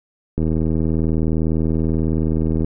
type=click train; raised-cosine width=3 ms; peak=-8 dBFS; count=182; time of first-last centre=0.38-2.645 s; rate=79.9 Hz; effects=none